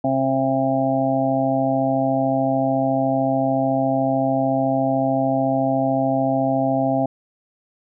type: harmonic tone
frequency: 133.7 Hz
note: C3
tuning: 38 cents sharp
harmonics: 1 / 2 / 4 / 5 / 6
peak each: -27 / -21 / -27 / -21 / -25 dBFS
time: 0.04-7.06 s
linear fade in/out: 5 ms
effects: none